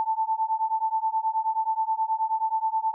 sine beating tone pair, 880 / 889.4 Hz, A5 / A5, 0 / +18 cents, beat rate 9.4 Hz, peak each -26 dBFS, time 0-2.94 s, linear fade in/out 0 ms, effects none

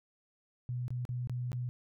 sine tone with dropouts, 123.47 Hz, B2, in tune, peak -33 dBFS, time 0.69-1.69 s, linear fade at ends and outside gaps 0 ms, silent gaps 0.881-0.905 / 1.052-1.091 / 1.273-1.296 / 1.518-1.53 s, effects none

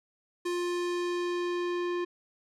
square tone with low-pass filter sweep, 351.9 Hz, F4, 13 cents sharp, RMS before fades -31 dBFS, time 0.45-2.05 s, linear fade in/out 10 ms, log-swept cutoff 10000 to 2800 Hz, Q 0.73, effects none

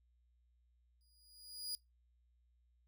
sawtooth tone with exponential growth, 4897 Hz, D#8, 28 cents flat, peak -36 dBFS, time 1.01-1.75 s, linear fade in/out 0 ms, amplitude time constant 160 ms, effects noise-tail reverb RT60 0.2 s tail -23 dB re dry + added 60 Hz sine -70 dBFS peak until 2.87 s

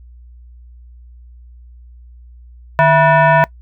sine tone with frequency modulation, 152.5 Hz, D#3, 34 cents flat, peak -7 dBFS, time 2.79-3.44 s, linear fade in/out 0 ms, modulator 815 Hz, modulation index 1.7, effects noise-tail reverb RT60 0.1 s tail -23 dB re dry + added 60 Hz sine -37 dBFS peak until 3.61 s

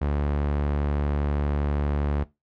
sawtooth tone with low-pass filter, 72.5 Hz, D2, 22 cents flat, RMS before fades -25 dBFS, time 0.01-2.24 s, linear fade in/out 10 ms, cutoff 1800 Hz, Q 0.54, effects noise-tail reverb RT60 0.2 s tail -18 dB re dry

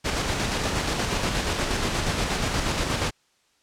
pink noise with tremolo, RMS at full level -24 dBFS, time 0.04-3.11 s, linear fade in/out 20 ms, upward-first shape square, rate 8.4 Hz, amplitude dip 30%, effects white hiss -65 dBFS RMS until 3.62 s + low-pass 7000 Hz 12 dB/octave

